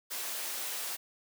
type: high-pass noise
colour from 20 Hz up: white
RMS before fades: -37 dBFS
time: 0.1-0.97 s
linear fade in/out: 20 ms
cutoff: 400 Hz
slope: 12 dB/octave
effects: none